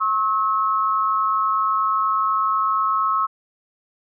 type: tone pair together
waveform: sine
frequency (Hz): 1084 / 1292.2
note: C#6 / E6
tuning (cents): -39 / -35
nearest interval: minor third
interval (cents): 304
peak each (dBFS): -20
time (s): 0-3.27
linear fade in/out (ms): 20
effects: none